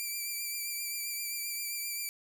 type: tone with vibrato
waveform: 5% pulse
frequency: 2349 Hz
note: D7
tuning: in tune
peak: -25 dBFS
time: 0-2.09 s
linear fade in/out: 0 ms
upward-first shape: triangle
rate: 7.6 Hz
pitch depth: 34 cents each way
effects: none